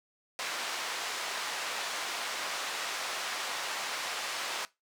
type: band-pass noise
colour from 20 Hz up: pink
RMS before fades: -36 dBFS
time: 0.39-4.65 s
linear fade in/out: 0 ms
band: 830 to 6600 Hz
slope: 12 dB/octave
effects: noise-tail reverb RT60 0.2 s tail -19 dB re dry